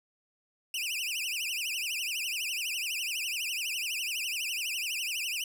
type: tone with vibrato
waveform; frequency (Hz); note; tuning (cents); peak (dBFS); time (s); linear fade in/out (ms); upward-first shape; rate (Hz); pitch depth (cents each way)
sawtooth; 2674; E7; +24; -28; 0.74-5.44; 2; triangle; 12; 250
effects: none